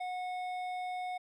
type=tone with hard clipping; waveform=sine; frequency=730 Hz; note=F#5; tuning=24 cents flat; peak=-37 dBFS; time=0-1.18 s; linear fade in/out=10 ms; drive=9 dB; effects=none